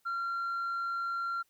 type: tone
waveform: sine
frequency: 1375 Hz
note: F6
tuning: 27 cents flat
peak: -29 dBFS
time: 0.05-1.43 s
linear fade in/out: 20 ms
effects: tanh soft clip ceiling -30 dBFS + white hiss -73 dBFS RMS until 1.49 s